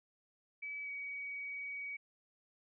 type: tone with pitch glide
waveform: sine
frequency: 2291 to 2261 Hz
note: D7 to C#7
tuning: -44 to +34 cents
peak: -40 dBFS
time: 0.62-1.97 s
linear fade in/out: 10 ms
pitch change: -22 cents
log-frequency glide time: 0.83-0.89 s
effects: none